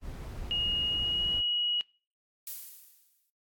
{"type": "noise", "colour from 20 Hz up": "brown", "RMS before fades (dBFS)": -40, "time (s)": [0.01, 1.43], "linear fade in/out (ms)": 50}
{"type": "tone with pitch glide", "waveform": "sine", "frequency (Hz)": [2869, 2906], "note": ["F7", "F#7"], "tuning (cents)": [46, -32], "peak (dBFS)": -27, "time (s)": [0.51, 1.81], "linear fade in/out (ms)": 0, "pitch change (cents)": 22, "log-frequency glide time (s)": [0.83, 1.34]}
{"type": "noise with exponential decay", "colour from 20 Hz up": "violet", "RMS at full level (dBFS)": -35, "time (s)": [2.47, 3.3], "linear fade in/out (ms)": 2, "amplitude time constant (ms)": 180}
{"effects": ["noise-tail reverb RT60 0.4 s tail -24 dB re dry", "AAC 64 kbps"]}